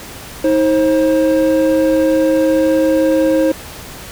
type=tone pair together; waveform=triangle; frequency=316.7 / 532.6 Hz; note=D#4 / C5; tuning=+31 / +31 cents; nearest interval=major sixth; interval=900 cents; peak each=-11 dBFS; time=0.44-3.52 s; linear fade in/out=5 ms; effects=pink hiss -32 dBFS RMS until 4.11 s